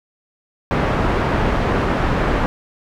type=low-pass noise; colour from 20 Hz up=pink; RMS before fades=-18 dBFS; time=0.71-2.46 s; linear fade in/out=0 ms; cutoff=1600 Hz; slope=12 dB/octave; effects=none